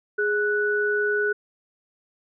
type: tone pair together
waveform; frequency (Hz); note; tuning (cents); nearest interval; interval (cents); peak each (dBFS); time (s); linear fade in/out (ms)
sine; 415.3 / 1480; G#4 / F#6; 0 / 0; octave + minor seventh; 2200; -23 / -23; 0.18-1.33; 10
effects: none